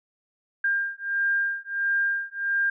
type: beating tone pair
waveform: sine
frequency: 1600 / 1601.5 Hz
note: G6 / G6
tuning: +35 / +37 cents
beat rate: 1.5 Hz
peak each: -26 / -26 dBFS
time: 0.64-2.7 s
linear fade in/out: 5 ms
effects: none